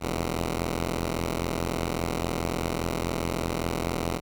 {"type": "tone pair together", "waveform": "5% pulse", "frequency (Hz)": [43.66, 82.41], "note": ["F1", "E2"], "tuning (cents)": [0, 0], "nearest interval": "major seventh", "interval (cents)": 1100, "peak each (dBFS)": [-18, -19], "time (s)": [0, 4.21], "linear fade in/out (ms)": 50, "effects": []}